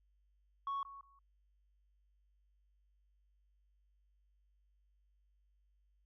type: tone with echo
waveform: sine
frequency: 1108.7 Hz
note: C#6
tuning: in tune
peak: -34 dBFS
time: 0.67-0.83 s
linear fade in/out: 2 ms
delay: 180 ms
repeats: 2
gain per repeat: -15 dB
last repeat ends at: 1.19 s
effects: tanh soft clip ceiling -34 dBFS + added 50 Hz sine -70 dBFS peak until 6.05 s